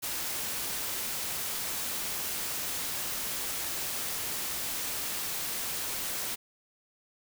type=noise; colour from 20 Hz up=white; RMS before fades=-34 dBFS; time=0.02-6.36 s; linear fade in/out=20 ms; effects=none